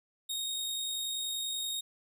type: tone with amplitude modulation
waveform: sawtooth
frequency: 3729 Hz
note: A#7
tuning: in tune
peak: -29 dBFS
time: 0.29-1.81 s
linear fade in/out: 10 ms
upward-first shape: sine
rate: 50.3 Hz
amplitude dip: 25%
effects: none